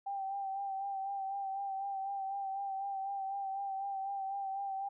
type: tone with vibrato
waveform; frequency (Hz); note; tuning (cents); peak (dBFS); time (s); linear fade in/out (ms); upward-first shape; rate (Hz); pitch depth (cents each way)
sine; 784; G5; 0; -35; 0.06-4.89; 10; sine; 4; 32
effects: none